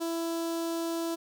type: tone with notch filter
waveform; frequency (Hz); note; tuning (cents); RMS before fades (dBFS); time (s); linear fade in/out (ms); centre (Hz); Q
sawtooth; 332.5; E4; +15; -32; 0-1.16; 20; 2100; 1
effects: none